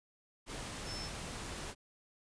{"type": "tone in noise", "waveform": "sine", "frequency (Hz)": 5300, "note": "E8", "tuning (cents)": 9, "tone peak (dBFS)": -43, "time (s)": [0.85, 1.1], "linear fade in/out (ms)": 50, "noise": "pink", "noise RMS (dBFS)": -43, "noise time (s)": [0.46, 1.75], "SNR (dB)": -3, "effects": ["resampled to 22050 Hz"]}